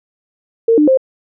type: tone with pitch steps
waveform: sine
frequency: 456.9 / 300.4 / 526 Hz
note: A#4 / D4 / C5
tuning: -35 / +39 / +9 cents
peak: -7 dBFS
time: 0.68-0.974 s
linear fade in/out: 5 ms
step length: 98 ms
effects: none